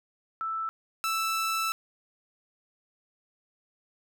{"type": "tone pair in turn", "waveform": ["sine", "sawtooth"], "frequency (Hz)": [1321, 1321], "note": ["E6", "E6"], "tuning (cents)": [3, 3], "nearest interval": "unison", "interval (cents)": 0, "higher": "neither", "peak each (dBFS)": [-29, -23], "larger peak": "second", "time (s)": [[0.41, 0.69], [1.04, 1.72]], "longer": "second", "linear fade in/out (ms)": 0, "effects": []}